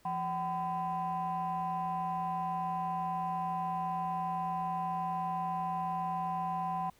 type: tone cluster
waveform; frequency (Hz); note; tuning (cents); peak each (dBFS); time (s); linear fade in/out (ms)
sine; 172.4 / 761 / 1011; F3 / F#5 / B5; -22 / +48 / +40; -39 / -33 / -35; 0.05-6.9; 5
effects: tanh soft clip ceiling -26 dBFS + pink hiss -65 dBFS RMS until 6.99 s